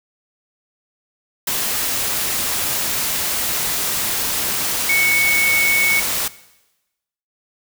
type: tone in noise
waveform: sine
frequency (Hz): 2217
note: C#7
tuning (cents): 0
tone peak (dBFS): -14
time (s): 4.89-6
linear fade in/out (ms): 5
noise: white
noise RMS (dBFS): -21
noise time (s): 1.47-6.28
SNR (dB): +4
effects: noise-tail reverb RT60 1.0 s tail -18 dB re dry